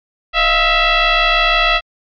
sine tone with frequency modulation, 694 Hz, F5, 11 cents flat, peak -10 dBFS, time 0.33-1.81 s, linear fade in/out 50 ms, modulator 661 Hz, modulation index 4.5, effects MP3 96 kbps

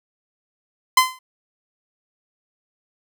sawtooth tone with exponential decay, 1029 Hz, C6, 29 cents flat, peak -4 dBFS, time 0.97-1.19 s, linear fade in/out 5 ms, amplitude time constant 46 ms, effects none

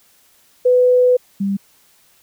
sine tone pair in turn, 498.8 / 197.6 Hz, B4 / G3, +17 / +14 cents, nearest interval octave + major third, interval 1603 cents, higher first, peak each -9 / -16 dBFS, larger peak first, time 0.65-1.17 / 1.4-1.57 s, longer first, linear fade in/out 10 ms, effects white hiss -54 dBFS RMS until 2.22 s

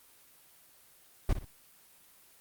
brown noise with echo, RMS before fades -25 dBFS, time 1.29-1.33 s, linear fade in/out 2 ms, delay 59 ms, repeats 2, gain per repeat -10 dB, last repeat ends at 1.448 s, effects white hiss -60 dBFS RMS until 2.4 s + Opus 24 kbps

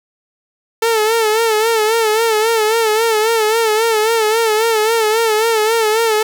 sawtooth tone with vibrato, 443.2 Hz, A4, 13 cents sharp, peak -8 dBFS, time 0.82-6.23 s, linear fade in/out 5 ms, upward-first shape sine, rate 3.7 Hz, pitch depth 73 cents each way, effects none

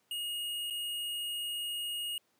square tone with dropouts, 2867 Hz, F7, 45 cents sharp, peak -35 dBFS, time 0.11-2.18 s, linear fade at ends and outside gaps 2 ms, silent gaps 0.701-0.706 s, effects pink hiss -73 dBFS RMS until 2.39 s + high-pass 200 Hz 12 dB/octave

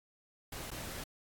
pink noise with dropouts, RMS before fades -43 dBFS, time 0.52-1.04 s, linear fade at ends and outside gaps 5 ms, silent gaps 0.706-0.714 s, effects AAC 64 kbps

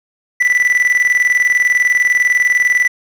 triangle tone with tremolo, 1975.5 Hz, B6, in tune, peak -6 dBFS, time 0.4-2.88 s, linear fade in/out 10 ms, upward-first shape square, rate 20 Hz, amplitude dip 60%, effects none

